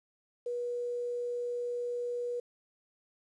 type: tone with quantisation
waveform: sine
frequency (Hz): 484.1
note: B4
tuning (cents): -35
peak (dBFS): -32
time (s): 0.46-2.4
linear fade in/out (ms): 5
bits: 10
effects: resampled to 22050 Hz